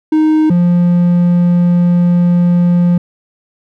triangle tone pair in turn, 311.1 / 175.1 Hz, D#4 / F3, 0 / +5 cents, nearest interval minor seventh, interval 995 cents, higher first, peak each -5 dBFS, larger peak neither, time 0.12-0.5 / 0.5-2.98 s, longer second, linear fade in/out 5 ms, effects none

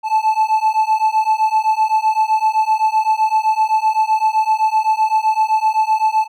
triangle beating tone pair, 868 / 875.8 Hz, A5 / A5, -24 / -8 cents, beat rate 7.8 Hz, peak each -14 dBFS, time 0.03-6.28 s, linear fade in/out 50 ms, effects none

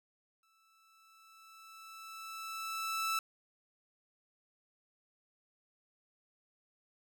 sawtooth tone with exponential growth, 1318.5 Hz, E6, in tune, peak -27 dBFS, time 0.43-3.19 s, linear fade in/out 2 ms, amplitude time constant 600 ms, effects none

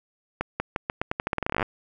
accelerating click train, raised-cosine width 0.5 ms, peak -10 dBFS, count 21, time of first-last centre 0.41-1.628 s, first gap 190 ms, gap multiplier 0.85, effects none

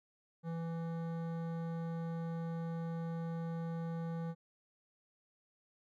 triangle tone with hard clipping, 166 Hz, E3, 12 cents sharp, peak -39 dBFS, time 0.43-4.35 s, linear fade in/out 50 ms, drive 18 dB, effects none

